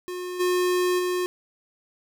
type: tone with level steps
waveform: square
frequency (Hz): 360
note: F#4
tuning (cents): -47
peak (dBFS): -31 / -21 / -24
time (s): 0.08-1.26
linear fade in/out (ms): 0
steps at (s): 0.39 / 0.98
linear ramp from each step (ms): 20
effects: none